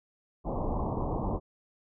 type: low-pass noise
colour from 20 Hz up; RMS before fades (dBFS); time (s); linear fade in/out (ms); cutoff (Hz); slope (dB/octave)
pink; -31; 0.44-1.4; 50; 1100; 96
effects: none